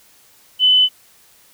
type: tone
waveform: sine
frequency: 3015 Hz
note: F#7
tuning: 32 cents sharp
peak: -9 dBFS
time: 0.59-0.89 s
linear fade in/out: 50 ms
effects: white hiss -51 dBFS RMS until 1.53 s